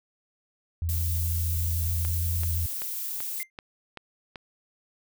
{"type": "tone", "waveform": "sine", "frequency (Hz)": 83.7, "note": "E2", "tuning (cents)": 27, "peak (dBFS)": -25, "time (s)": [0.82, 2.66], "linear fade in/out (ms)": 0}
{"type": "noise", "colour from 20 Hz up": "violet", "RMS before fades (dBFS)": -33, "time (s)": [0.89, 3.43], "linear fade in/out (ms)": 0}
{"type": "click train", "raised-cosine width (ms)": 0.3, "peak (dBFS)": -22, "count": 7, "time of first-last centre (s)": [2.05, 4.358], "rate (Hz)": 2.6}
{"type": "tone with exponential decay", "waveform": "triangle", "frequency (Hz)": 2093, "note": "C7", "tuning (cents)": 0, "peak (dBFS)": -29, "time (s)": [3.4, 3.5], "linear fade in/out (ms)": 1, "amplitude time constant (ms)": 21}
{"effects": []}